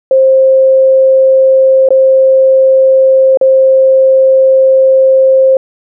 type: tone with dropouts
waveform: sine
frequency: 529 Hz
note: C5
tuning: 19 cents sharp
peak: -3 dBFS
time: 0.11-5.57 s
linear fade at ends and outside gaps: 2 ms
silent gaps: 1.888-1.905 / 3.373-3.412 s
effects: none